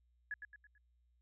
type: tone with echo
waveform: sine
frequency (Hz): 1692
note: G#6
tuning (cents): +32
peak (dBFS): -38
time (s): 0.31-0.34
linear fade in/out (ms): 2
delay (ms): 110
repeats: 4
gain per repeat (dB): -7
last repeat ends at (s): 0.78
effects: added 60 Hz sine -70 dBFS peak until 1.21 s